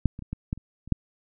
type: clicks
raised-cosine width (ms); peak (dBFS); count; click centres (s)
5; -7 / -25 / -26 / -18 / -14 / -30 / -30 / -7; 8; 0.057 / 0.191 / 0.223 / 0.33 / 0.529 / 0.576 / 0.876 / 0.923
effects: none